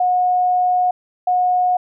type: tone pair in turn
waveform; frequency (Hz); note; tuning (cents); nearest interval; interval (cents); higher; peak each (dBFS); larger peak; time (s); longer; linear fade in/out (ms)
sine; 726 / 726; F#5 / F#5; -33 / -33; unison; 0; neither; -13; neither; 0-0.91 / 1.27-1.77; first; 5
effects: none